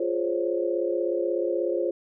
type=chord; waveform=sine; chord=Db major seventh; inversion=first; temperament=equal with one note detuned; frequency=349.2 / 415.3 / 523.3 / 559.8 Hz; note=F4 / Ab4 / C5 / Db5; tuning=0 / 0 / 0 / +17 cents; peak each=-27 / -31 / -28 / -31 dBFS; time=0-1.91 s; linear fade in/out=5 ms; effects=none